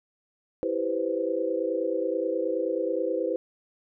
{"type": "chord", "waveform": "sine", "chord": "C major seventh", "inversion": "first", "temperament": "equal", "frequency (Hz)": [329.6, 392, 493.9, 523.3], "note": ["E4", "G4", "B4", "C5"], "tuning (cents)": [0, 0, 0, 0], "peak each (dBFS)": [-31, -32, -29, -30], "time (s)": [0.63, 3.36], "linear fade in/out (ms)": 0, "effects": []}